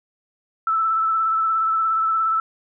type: tone with vibrato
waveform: sine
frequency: 1318.5 Hz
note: E6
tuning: in tune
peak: -17 dBFS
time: 0.67-2.4 s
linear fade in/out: 2 ms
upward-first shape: sine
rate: 17 Hz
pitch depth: 23 cents each way
effects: none